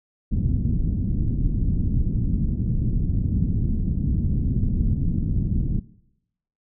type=low-pass noise; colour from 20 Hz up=pink; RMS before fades=-22 dBFS; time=0.31-5.8 s; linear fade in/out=10 ms; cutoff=230 Hz; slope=24 dB/octave; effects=noise-tail reverb RT60 0.8 s tail -19 dB re dry